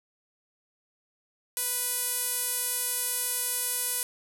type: tone with band-pass filter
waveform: sawtooth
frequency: 493.9 Hz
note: B4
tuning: in tune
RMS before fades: -30 dBFS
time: 1.57-4.03 s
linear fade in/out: 0 ms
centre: 11000 Hz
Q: 2.7
effects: none